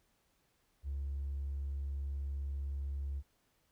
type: tone with hard clipping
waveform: sine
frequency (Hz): 69.7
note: C#2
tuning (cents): +10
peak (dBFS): -36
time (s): 0.83-3.23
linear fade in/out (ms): 50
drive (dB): 1
effects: pink hiss -75 dBFS RMS until 3.71 s